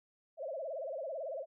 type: tone with vibrato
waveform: sine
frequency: 591 Hz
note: D5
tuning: 11 cents sharp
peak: -37 dBFS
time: 0.37-1.46 s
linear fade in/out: 50 ms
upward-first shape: sine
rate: 18 Hz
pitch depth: 220 cents each way
effects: none